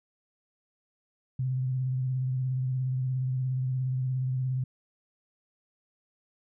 sine tone with vibrato, 129.2 Hz, C3, 21 cents flat, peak -26 dBFS, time 1.39-4.64 s, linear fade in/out 5 ms, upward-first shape triangle, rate 17 Hz, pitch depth 42 cents each way, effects none

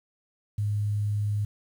sine tone with quantisation, 103.83 Hz, G#2, in tune, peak -24 dBFS, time 0.58-1.45 s, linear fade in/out 5 ms, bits 9, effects none

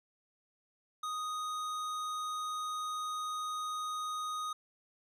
sine tone with hard clipping, 1244.5 Hz, D#6, in tune, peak -37 dBFS, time 1.03-4.53 s, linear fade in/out 5 ms, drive 14 dB, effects none

